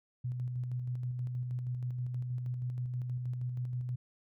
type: tone with tremolo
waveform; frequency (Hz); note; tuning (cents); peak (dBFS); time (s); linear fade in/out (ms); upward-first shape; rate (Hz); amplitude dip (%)
sine; 124.3; B2; +12; -32; 0.24-3.96; 10; square; 6.3; 30
effects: none